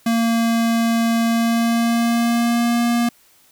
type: tone with pitch glide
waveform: square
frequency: 229.9 to 236.6 Hz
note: A#3 to A#3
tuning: -24 to +26 cents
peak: -16 dBFS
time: 0.06-3.09 s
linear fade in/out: 5 ms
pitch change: +50 cents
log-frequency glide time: 1.26-2.83 s
effects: white hiss -54 dBFS RMS until 3.51 s